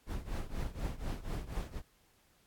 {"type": "noise with tremolo", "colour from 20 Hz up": "brown", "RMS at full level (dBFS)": -34, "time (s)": [0.06, 1.82], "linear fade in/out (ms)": 50, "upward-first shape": "triangle", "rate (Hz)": 4.1, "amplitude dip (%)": 90, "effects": ["pink hiss -69 dBFS RMS until 2.46 s", "AAC 64 kbps"]}